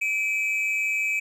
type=tone pair together; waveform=triangle; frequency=2334 / 2540 Hz; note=D7 / D#7; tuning=-11 / +35 cents; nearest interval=minor second; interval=146 cents; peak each=-24 dBFS; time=0.01-1.2 s; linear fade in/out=10 ms; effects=none